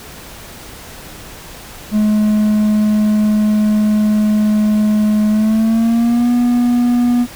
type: tone with pitch glide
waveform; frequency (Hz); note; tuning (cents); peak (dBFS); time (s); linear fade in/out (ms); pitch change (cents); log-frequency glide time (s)
triangle; 212.3 to 242.5; G#3 to B3; +38 to -31; -8; 1.91-7.27; 50; +231; 5.29-6.31
effects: pink hiss -34 dBFS RMS until 7.35 s